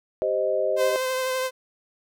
sine chord, C minor, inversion second, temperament equal, 392 / 523.3 / 622.3 Hz, G4 / C5 / Eb5, 0 / 0 / 0 cents, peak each -28 / -25 / -24 dBFS, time 0.22-0.96 s, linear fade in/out 0 ms
sawtooth tone with vibrato, 517 Hz, C5, 21 cents flat, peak -20 dBFS, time 0.76-1.51 s, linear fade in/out 50 ms, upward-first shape triangle, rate 12 Hz, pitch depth 21 cents each way
effects none

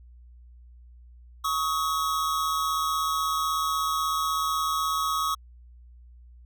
square tone pair together, 1114.7 / 1271 Hz, C#6 / D#6, +9 / +36 cents, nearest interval major second, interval 227 cents, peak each -28 dBFS, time 1.44-5.35 s, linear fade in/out 10 ms, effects added 60 Hz sine -47 dBFS peak until 6.45 s

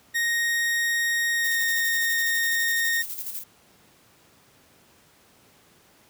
40% pulse tone with pitch glide, 1864.7 to 1849.7 Hz, A#6 to A#6, 0 to -14 cents, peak -21 dBFS, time 0.14-3.03 s, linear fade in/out 20 ms, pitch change -14 cents, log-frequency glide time 1.33-1.61 s
violet noise with tremolo, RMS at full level -32 dBFS, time 1.43-3.44 s, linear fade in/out 20 ms, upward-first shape square, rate 12 Hz, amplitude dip 50%
effects pink hiss -57 dBFS RMS until 6.09 s + high-pass 100 Hz 12 dB/octave

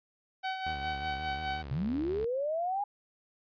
sawtooth tone with tremolo, 758 Hz, F#5, 42 cents sharp, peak -27 dBFS, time 0.43-1.63 s, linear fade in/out 20 ms, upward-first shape sine, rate 4.9 Hz, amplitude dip 50%
sawtooth tone with vibrato, 73.42 Hz, D2, in tune, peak -36 dBFS, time 0.66-2.25 s, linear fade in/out 5 ms, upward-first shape sine, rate 5.6 Hz, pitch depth 150 cents each way
sine linear sweep, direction up, 121 to 828 Hz, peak -29 dBFS, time 1.71-2.84 s, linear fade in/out 5 ms
effects resampled to 11025 Hz

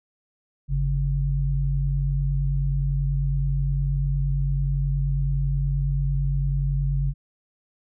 sine tone pair together, 49.46 / 139.7 Hz, G1 / C#3, +16 / +14 cents, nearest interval octave + tritone, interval 1798 cents, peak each -23 dBFS, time 0.68-7.14 s, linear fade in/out 50 ms, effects none

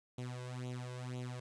sawtooth tone with flanger, 125 Hz, B2, 21 cents sharp, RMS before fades -43 dBFS, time 0.18-1.4 s, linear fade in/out 5 ms, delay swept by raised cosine 0.29 to 1.99 ms, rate 2 Hz, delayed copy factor +0.8, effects resampled to 22050 Hz + 11-bit

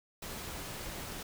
pink noise, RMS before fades -42 dBFS, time 0.22-1.23 s, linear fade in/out 5 ms, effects none

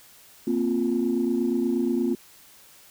sine chord, Bb suspended second, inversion none, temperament equal, 233.1 / 261.6 / 349.2 Hz, Bb3 / C4 / F4, 0 / 0 / 0 cents, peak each -25 dBFS, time 0.47-2.15 s, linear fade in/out 5 ms, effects tanh soft clip ceiling -14 dBFS + white hiss -52 dBFS RMS until 2.9 s

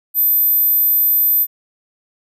sine tone, 13670 Hz, G#9, 49 cents sharp, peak -11 dBFS, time 0.14-1.47 s, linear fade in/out 50 ms, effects none

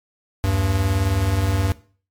square beating tone pair, 77.6 / 96.6 Hz, D#2 / G2, -4 / -25 cents, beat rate 19 Hz, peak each -24 / -19 dBFS, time 0.44-1.72 s, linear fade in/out 0 ms, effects noise-tail reverb RT60 0.4 s tail -18 dB re dry + MP3 96 kbps

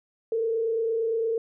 sine tone with frequency modulation, 452.9 Hz, A#4, 50 cents flat, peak -23 dBFS, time 0.32-1.38 s, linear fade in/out 2 ms, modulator 28.7 Hz, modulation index 0.48, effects none

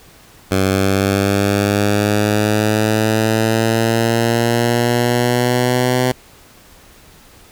10% pulse linear sweep, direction up, 95 to 126.8 Hz, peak -5 dBFS, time 0.51-6.12 s, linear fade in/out 5 ms, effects pink hiss -45 dBFS RMS until 7.51 s

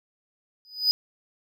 triangle tone with exponential growth, 4978 Hz, D#8, in tune, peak -13 dBFS, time 0.65-0.91 s, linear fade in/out 0 ms, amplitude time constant 55 ms, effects none

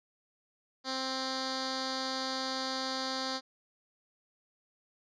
10% pulse tone with low-pass filter, 262.8 Hz, C4, 8 cents sharp, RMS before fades -35 dBFS, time 0.84-3.41 s, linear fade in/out 50 ms, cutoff 4900 Hz, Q 9.5, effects none

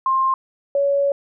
sine tone pair in turn, 1058 / 561.7 Hz, C6 / C#5, +19 / +23 cents, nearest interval major seventh, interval 1096 cents, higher first, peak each -15 dBFS, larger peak neither, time 0.06-0.34 / 0.75-1.12 s, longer second, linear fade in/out 2 ms, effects none

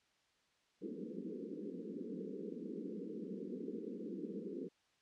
pink band-pass noise, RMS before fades -45 dBFS, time 0.81-4.69 s, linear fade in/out 20 ms, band 180 to 480 Hz, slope 96 dB/octave, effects white hiss -75 dBFS RMS until 5.01 s + low-pass 5000 Hz 12 dB/octave

